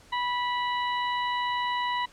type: harmonic tone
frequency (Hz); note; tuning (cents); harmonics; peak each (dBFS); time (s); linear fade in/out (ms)
981; B5; -12; 1 / 2 / 3 / 4; -27 / -33 / -37 / -39; 0.12-2.06; 10
effects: pink hiss -55 dBFS RMS until 2.12 s + low-pass 9000 Hz 12 dB/octave